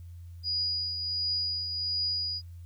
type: tone with tremolo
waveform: sine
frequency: 4902 Hz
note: D#8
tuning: 27 cents flat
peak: -26 dBFS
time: 0.43-2.42 s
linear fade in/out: 50 ms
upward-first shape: triangle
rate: 1.4 Hz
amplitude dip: 50%
effects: added 86 Hz sine -42 dBFS peak until 2.65 s + white hiss -69 dBFS RMS until 2.65 s